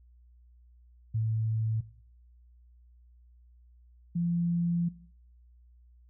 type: tone pair in turn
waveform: sine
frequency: 110.8 / 171.59 Hz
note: A2 / F3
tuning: +13 / -30 cents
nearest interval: minor sixth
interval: 757 cents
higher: second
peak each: -26 / -26 dBFS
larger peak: neither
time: 1.14-1.81 / 4.15-4.89 s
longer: second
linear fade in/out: 10 ms
effects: noise-tail reverb RT60 0.6 s tail -18 dB re dry + added 60 Hz sine -55 dBFS peak until 6.09 s